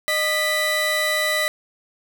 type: tone pair together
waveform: 30% pulse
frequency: 611.6 / 1975.5 Hz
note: D#5 / B6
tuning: -30 / 0 cents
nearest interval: octave + minor sixth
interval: 2030 cents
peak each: -21 / -18 dBFS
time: 0.08-1.48 s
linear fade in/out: 0 ms
effects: none